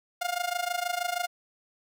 sawtooth tone with amplitude modulation, 708 Hz, F5, 23 cents sharp, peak -21 dBFS, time 0.21-1.27 s, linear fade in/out 10 ms, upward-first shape sine, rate 26.3 Hz, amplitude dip 85%, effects none

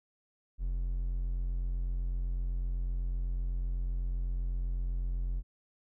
triangle tone, 43.97 Hz, F1, 13 cents sharp, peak -28 dBFS, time 0.58-5.43 s, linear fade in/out 50 ms, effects none

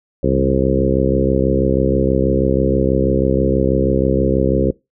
harmonic tone with a mistuned harmonic, 66.2 Hz, C2, 21 cents sharp, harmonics 1 / 2 / 3 / 4 / 5 / 6 / 7 / 8, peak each -21 / -21 / -21 / -21 / -21 / -21 / -21 / -21 dBFS, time 0.23-4.71 s, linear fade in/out 5 ms, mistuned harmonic 2, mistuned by +34 cents, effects noise-tail reverb RT60 0.2 s tail -21 dB re dry

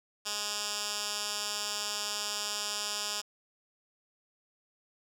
10% pulse tone with band-pass filter, 207.7 Hz, G#3, in tune, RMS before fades -35 dBFS, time 0.25-3.22 s, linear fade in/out 20 ms, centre 5700 Hz, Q 1.4, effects 9-bit

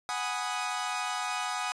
sawtooth chord, G# minor seventh, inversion third, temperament equal, 740 / 830.6 / 987.8 / 1244.5 Hz, F#5 / G#5 / B5 / D#6, 0 / 0 / 0 / 0 cents, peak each -32 / -33 / -35 / -31 dBFS, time 0.09-1.72 s, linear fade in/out 0 ms, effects resampled to 22050 Hz + 10-bit

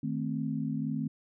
sine chord, A diminished, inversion second, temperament equal, 155.56 / 220 / 261.6 Hz, Eb3 / A3 / C4, 0 / 0 / 0 cents, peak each -34 dBFS, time 0.03-1.08 s, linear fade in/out 5 ms, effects none

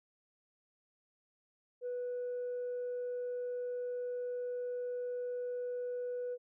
sine tone, 492.2 Hz, B4, 6 cents flat, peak -34 dBFS, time 1.81-6.38 s, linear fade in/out 50 ms, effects tanh soft clip ceiling -33 dBFS

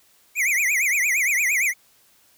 square tone with vibrato, 2198 Hz, C#7, 15 cents flat, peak -19 dBFS, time 0.35-1.74 s, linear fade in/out 50 ms, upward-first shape triangle, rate 8.7 Hz, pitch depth 250 cents each way, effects white hiss -58 dBFS RMS until 2.37 s

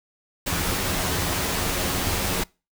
pink noise with comb filter, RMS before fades -25 dBFS, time 0.46-2.44 s, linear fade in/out 10 ms, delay 11 ms, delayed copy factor +0.55, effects noise-tail reverb RT60 0.3 s tail -25 dB re dry

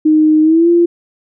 sine tone with pitch glide, 309.5 to 343.4 Hz, D#4 to F4, -9 to -29 cents, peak -6 dBFS, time 0.05-0.86 s, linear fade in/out 10 ms, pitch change +180 cents, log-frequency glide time 0.42-0.69 s, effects none

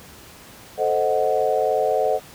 sine chord, A diminished seventh, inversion none, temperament equal, 440 / 523.3 / 622.3 / 740 Hz, A4 / C5 / Eb5 / Gb5, 0 / 0 / 0 / 0 cents, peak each -23 dBFS, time 0.77-2.2 s, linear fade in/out 50 ms, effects pink hiss -44 dBFS RMS until 2.34 s + high-pass 60 Hz 12 dB/octave

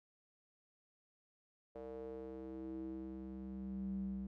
square tone with band-pass filter sweep, 65 Hz, C2, 11 cents flat, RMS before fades -45 dBFS, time 1.75-4.27 s, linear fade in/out 5 ms, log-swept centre 520 to 170 Hz, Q 4.8, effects none

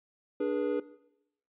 triangle chord, G# diminished, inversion second, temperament equal with one note detuned, 293.7 / 415.3 / 484.8 Hz, D4 / G#4 / B4, 0 / 0 / -32 cents, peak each -30 dBFS, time 0.4-0.8 s, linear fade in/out 5 ms, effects noise-tail reverb RT60 0.8 s tail -17 dB re dry + resampled to 8000 Hz

